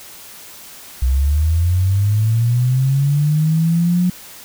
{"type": "linear sweep", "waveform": "sine", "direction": "up", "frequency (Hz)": [61.74, 181.6], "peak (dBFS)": -12, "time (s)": [1.02, 4.1], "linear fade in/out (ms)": 5, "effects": ["white hiss -38 dBFS RMS until 4.44 s"]}